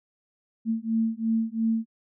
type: beating tone pair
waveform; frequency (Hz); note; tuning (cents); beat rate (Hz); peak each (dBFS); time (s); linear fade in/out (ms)
sine; 223.5 / 226.4; A3 / A3; +27 / +50; 2.9; -26; 0.65-1.86; 50
effects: none